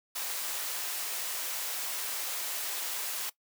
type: high-pass noise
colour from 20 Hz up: white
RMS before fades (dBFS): -35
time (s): 0.15-3.3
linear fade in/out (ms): 10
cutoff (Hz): 520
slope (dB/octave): 12
effects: noise-tail reverb RT60 0.1 s tail -19 dB re dry